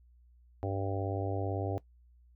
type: harmonic tone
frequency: 98 Hz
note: G2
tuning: in tune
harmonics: 1 / 3 / 4 / 5 / 6 / 7 / 8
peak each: -34 / -39 / -40 / -41 / -42 / -42 / -43 dBFS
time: 0.63-1.78 s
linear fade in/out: 0 ms
effects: noise-tail reverb RT60 0.1 s tail -18 dB re dry + added 60 Hz sine -58 dBFS peak until 2.35 s